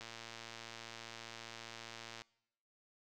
click train, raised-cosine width 0.2 ms, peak -30 dBFS, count 255, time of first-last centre 0.01-2.219 s, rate 115 Hz, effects noise-tail reverb RT60 0.8 s tail -23 dB re dry

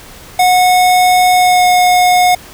square tone with pitch glide, 730 to 724.1 Hz, F#5 to F#5, -24 to -38 cents, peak -7 dBFS, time 0.39-2.35 s, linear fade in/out 5 ms, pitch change -14 cents, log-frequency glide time 1.33-1.69 s, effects pink hiss -35 dBFS RMS until 2.53 s

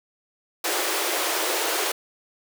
pink high-pass noise, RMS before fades -25 dBFS, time 0.64-1.92 s, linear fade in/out 5 ms, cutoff 320 Hz, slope 96 dB/octave, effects none

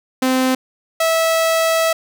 sawtooth tone pair in turn, 258.8 / 652.1 Hz, C4 / E5, -19 / -19 cents, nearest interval octave + major third, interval 1600 cents, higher second, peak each -10 dBFS, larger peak neither, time 0.22-0.55 / 1-1.93 s, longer second, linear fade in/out 5 ms, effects none

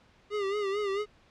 square tone with vibrato, 403.9 Hz, G#4, 48 cents flat, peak -29 dBFS, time 0.3-1.06 s, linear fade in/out 50 ms, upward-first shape sine, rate 4.5 Hz, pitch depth 77 cents each way, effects pink hiss -61 dBFS RMS until 1.3 s + low-pass 4000 Hz 12 dB/octave

